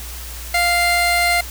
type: tone pair together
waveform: 35% pulse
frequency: 698.5 / 2093 Hz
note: F5 / C7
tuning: 0 / 0 cents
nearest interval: octave + perfect fifth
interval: 1900 cents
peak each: -16 / -15 dBFS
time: 0.54-1.41 s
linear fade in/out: 5 ms
effects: added 60 Hz sine -31 dBFS peak until 1.5 s + white hiss -34 dBFS RMS until 1.5 s